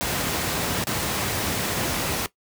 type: noise with dropouts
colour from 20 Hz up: pink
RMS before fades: -25 dBFS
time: 0.01-2.26 s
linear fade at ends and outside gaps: 0 ms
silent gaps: 0.839-0.87 s
effects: noise-tail reverb RT60 0.1 s tail -17 dB re dry + high-pass 80 Hz 12 dB/octave